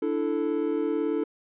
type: chord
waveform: triangle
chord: D suspended second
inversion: none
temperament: equal with one note detuned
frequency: 293.7 / 331.9 / 440 Hz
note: D4 / E4 / A4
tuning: 0 / +12 / 0 cents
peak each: -27 / -27 / -26 dBFS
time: 0.02-1.24 s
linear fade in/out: 5 ms
effects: resampled to 8000 Hz